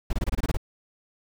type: noise bursts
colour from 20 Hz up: brown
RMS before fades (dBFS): -24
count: 9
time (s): 0.1-0.571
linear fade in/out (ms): 5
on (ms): 31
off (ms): 24
effects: none